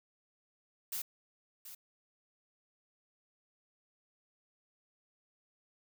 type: noise with echo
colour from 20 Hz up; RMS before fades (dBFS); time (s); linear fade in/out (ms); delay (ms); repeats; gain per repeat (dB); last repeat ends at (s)
blue; -38; 0.92-1.02; 5; 730; 1; -11; 1.75
effects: none